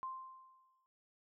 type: tone with exponential decay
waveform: sine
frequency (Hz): 1046.5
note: C6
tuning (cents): 0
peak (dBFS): -38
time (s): 0.03-0.86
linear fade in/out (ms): 0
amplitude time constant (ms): 180
effects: none

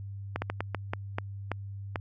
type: slowing click train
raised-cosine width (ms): 0.5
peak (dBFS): -15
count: 9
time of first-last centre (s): 0.36-1.958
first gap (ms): 60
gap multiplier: 1.33
effects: added 99 Hz sine -37 dBFS peak until 2 s

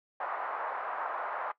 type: band-pass noise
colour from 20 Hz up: pink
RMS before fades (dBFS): -36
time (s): 0.2-1.52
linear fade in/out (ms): 5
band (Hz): 690 to 1400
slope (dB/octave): 24
effects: noise-tail reverb RT60 0.1 s tail -17 dB re dry

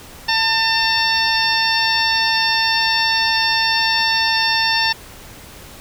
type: harmonic tone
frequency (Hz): 899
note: A5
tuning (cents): +37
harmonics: 1 / 2 / 3 / 4 / 5 / 6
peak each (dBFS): -21 / -20 / -23 / -24 / -22 / -21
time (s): 0.28-4.93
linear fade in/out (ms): 10
effects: pink hiss -39 dBFS RMS until 5.8 s

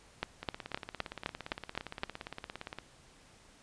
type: two click trains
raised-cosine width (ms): 0.3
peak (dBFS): -16 / -24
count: 8 / 42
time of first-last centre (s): 0.23-2.034 / 0.43-2.786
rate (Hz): 3.88 / 17.4
effects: pink hiss -60 dBFS RMS until 3.62 s + resampled to 22050 Hz

